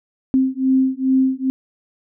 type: beating tone pair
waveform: sine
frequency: 261.6 / 264 Hz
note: C4 / C4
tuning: 0 / +16 cents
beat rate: 2.4 Hz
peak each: -17 dBFS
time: 0.34-1.5 s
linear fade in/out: 0 ms
effects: none